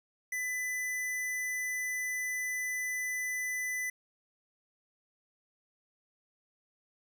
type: tone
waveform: square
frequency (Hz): 2000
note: B6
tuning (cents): +21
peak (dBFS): -33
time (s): 0.32-3.9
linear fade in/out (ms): 5
effects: none